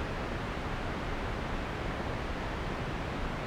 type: low-pass noise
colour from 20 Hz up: pink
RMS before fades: -35 dBFS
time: 0-3.46 s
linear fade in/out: 0 ms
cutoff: 2200 Hz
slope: 12 dB/octave
effects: none